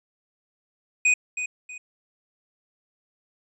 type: tone with echo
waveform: square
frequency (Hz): 2489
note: D#7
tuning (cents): 0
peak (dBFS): -17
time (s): 1.05-1.14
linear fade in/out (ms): 5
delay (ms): 320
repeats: 2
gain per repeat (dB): -10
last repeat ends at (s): 1.78
effects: resampled to 24000 Hz